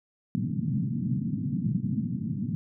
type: band-pass noise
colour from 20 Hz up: white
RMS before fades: -29 dBFS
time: 0.35-2.55 s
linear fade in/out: 0 ms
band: 110 to 240 Hz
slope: 48 dB/octave
effects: none